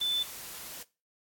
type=tone in noise; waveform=sine; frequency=3513 Hz; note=A7; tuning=3 cents flat; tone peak=-27 dBFS; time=0.01-0.23 s; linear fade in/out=5 ms; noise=white; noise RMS=-43 dBFS; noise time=0-0.83 s; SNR=+13 dB; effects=noise-tail reverb RT60 0.3 s tail -20 dB re dry + AAC 64 kbps